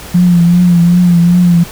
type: tone with vibrato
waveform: sine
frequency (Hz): 174.61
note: F3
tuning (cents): 0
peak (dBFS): -4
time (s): 0.14-1.64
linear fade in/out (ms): 10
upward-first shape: triangle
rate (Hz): 2.6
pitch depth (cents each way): 52
effects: added 60 Hz sine -39 dBFS peak until 1.71 s + pink hiss -29 dBFS RMS until 1.71 s